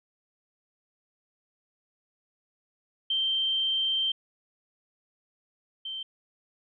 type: tone pair in turn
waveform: sine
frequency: 3136 / 3120 Hz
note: G7 / G7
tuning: 0 / -9 cents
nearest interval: unison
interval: 9 cents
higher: first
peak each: -24 / -33 dBFS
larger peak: first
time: 3.1-4.12 / 5.85-6.03 s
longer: first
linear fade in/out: 5 ms
effects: none